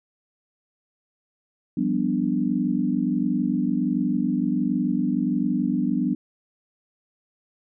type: chord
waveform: sine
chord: G dominant seventh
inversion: third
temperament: equal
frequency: 174.61 / 196 / 246.9 / 293.7 Hz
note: F3 / G3 / B3 / D4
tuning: 0 / 0 / 0 / 0 cents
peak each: -29 / -26 / -24 / -26 dBFS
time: 1.77-6.15 s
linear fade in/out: 5 ms
effects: none